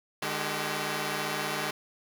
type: tone cluster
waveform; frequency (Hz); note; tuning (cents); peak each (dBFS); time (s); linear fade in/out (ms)
5% pulse; 150.6 / 207.6 / 384.1; D3 / G#3 / G4; +44 / 0 / -35; -23; 0.22-1.71; 5
effects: none